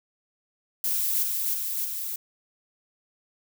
violet noise with echo, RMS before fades -26 dBFS, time 0.84-1.23 s, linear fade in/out 2 ms, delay 310 ms, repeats 3, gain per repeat -2 dB, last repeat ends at 2.16 s, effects none

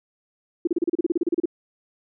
sine tone bursts, 340.6 Hz, F4, 43 cents flat, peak -17 dBFS, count 15, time 0.65-1.457 s, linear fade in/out 5 ms, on 23 ms, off 33 ms, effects none

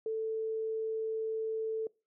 sine tone, 442.3 Hz, A4, 9 cents sharp, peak -31 dBFS, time 0.06-1.87 s, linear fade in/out 2 ms, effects noise-tail reverb RT60 0.3 s tail -24 dB re dry

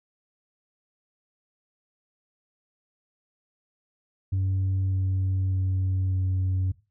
sine tone with pitch steps, 95.3 / 94.64 / 93.99 / 93.34 Hz, G2 / F#2 / F#2 / F#2, -48 / +40 / +28 / +16 cents, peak -20 dBFS, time 4.32-6.72 s, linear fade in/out 10 ms, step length 600 ms, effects noise-tail reverb RT60 0.3 s tail -19 dB re dry + tanh soft clip ceiling -21 dBFS

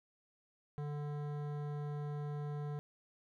sine tone with hard clipping, 146.83 Hz, D3, in tune, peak -40 dBFS, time 0.78-2.79 s, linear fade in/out 0 ms, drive 15 dB, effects none

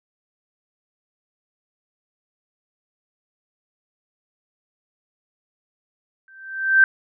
sine tone with exponential growth, 1560 Hz, G6, 9 cents flat, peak -7 dBFS, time 6.28-6.84 s, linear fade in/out 1 ms, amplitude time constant 120 ms, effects none

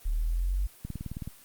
sine linear sweep, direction up, 36.28 to 48.87 Hz, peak -25 dBFS, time 0.05-0.67 s, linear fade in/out 10 ms
click train, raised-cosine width 5 ms, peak -23 dBFS, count 9, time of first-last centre 0.85-1.276 s, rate 18.8 Hz
effects white hiss -54 dBFS RMS until 1.44 s + Opus 24 kbps

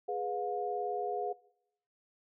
sine chord, F diminished, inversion first, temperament equal with one note detuned, 415.3 / 493.9 / 715.6 Hz, Ab4 / Cb5 / F5, 0 / 0 / +42 cents, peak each -36 / -39 / -36 dBFS, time 0.08-1.33 s, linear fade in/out 10 ms, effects noise-tail reverb RT60 0.8 s tail -23 dB re dry

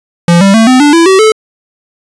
square tone with pitch steps, 171.8 / 196.21 / 224.1 / 255.9 / 292.3 / 333.8 / 381.2 / 435.4 Hz, F3 / G3 / A3 / C4 / D4 / E4 / G4 / A4, -28 / +2 / +32 / -38 / -8 / +22 / -48 / -18 cents, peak -3 dBFS, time 0.28-1.32 s, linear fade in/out 2 ms, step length 130 ms, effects resampled to 22050 Hz

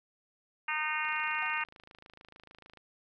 harmonic tone, 307 Hz, D#4, 23 cents flat, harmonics 3 / 4 / 5 / 6 / 7 / 8 / 9, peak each -38 / -38 / -38 / -38 / -38 / -38 / -38 dBFS, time 0.68-1.64 s, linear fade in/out 5 ms
click train, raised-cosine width 0.3 ms, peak -36 dBFS, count 47, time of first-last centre 1.05-2.773 s, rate 26.7 Hz
triangle tone with exponential decay, 752 Hz, F#5, 28 cents sharp, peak -40 dBFS, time 1.42-1.63 s, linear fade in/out 5 ms, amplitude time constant 45 ms
effects none

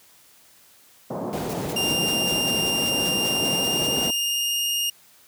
pink band-pass noise, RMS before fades -29 dBFS, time 1.1-4.11 s, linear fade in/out 10 ms, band 150 to 850 Hz, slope 24 dB/octave
pink noise with tremolo, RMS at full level -35 dBFS, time 1.33-4.1 s, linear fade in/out 0 ms, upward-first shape triangle, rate 4.2 Hz, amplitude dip 35%
white noise bursts, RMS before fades -37 dBFS, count 14, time 1.49-4.07 s, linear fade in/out 5 ms, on 45 ms, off 150 ms
sawtooth tone with pitch glide, 2800 to 2836 Hz, F7 to F7, +4 to +26 cents, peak -19 dBFS, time 1.76-4.9 s, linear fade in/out 5 ms, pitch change +22 cents, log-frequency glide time 3.41-4.66 s
effects white hiss -54 dBFS RMS until 5.27 s + high-pass 60 Hz 12 dB/octave

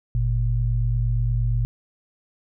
sine tone pair together, 48.53 / 117.1 Hz, G1 / A#2, -17 / +8 cents, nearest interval octave + minor third, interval 1525 cents, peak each -22 / -21 dBFS, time 0.15-1.65 s, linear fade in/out 0 ms, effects none

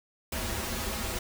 pink noise with comb filter, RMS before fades -33 dBFS, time 0.32-1.19 s, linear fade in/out 5 ms, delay 6.8 ms, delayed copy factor -0.9, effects none

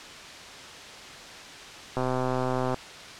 click train, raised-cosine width 1 ms, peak -14 dBFS, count 100, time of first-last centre 1.97-2.743 s, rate 128 Hz, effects white hiss -42 dBFS RMS until 3.19 s + low-pass 5000 Hz 12 dB/octave

